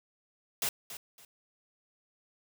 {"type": "noise with echo", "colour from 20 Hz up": "white", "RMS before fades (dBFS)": -31, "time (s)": [0.62, 0.69], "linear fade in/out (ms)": 2, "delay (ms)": 280, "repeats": 2, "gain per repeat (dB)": -12, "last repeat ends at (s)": 1.25, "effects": []}